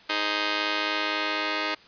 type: chord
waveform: 5% pulse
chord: Ab major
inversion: second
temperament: just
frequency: 311.5 / 415.3 / 519.1 Hz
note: Eb4 / Ab4 / C5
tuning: +2 / 0 / -14 cents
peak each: -16 / -21 / -21 dBFS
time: 0.09-1.75 s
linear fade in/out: 10 ms
effects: white hiss -52 dBFS RMS until 1.87 s + resampled to 11025 Hz